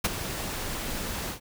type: noise with ADSR envelope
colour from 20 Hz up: pink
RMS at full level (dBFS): -21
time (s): 0.04-1.4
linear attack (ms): 10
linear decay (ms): 24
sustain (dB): -12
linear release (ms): 98
effects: none